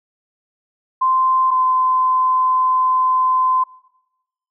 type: tone pair in turn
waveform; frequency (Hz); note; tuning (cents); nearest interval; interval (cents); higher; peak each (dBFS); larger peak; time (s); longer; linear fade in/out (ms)
sine; 1040 / 1028.6; C6 / C6; -11 / -30; unison; 19; first; -13; neither; 1.01-1.51 / 1.51-3.64; second; 10
effects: noise-tail reverb RT60 0.9 s tail -19 dB re dry